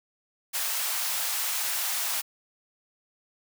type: high-pass noise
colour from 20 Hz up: white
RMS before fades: -29 dBFS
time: 0.53-2.22 s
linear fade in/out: 20 ms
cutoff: 660 Hz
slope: 24 dB/octave
effects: none